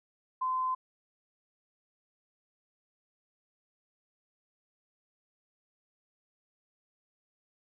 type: tone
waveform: sine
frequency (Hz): 1029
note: C6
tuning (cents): -29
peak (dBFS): -28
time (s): 0.41-0.75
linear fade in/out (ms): 10
effects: none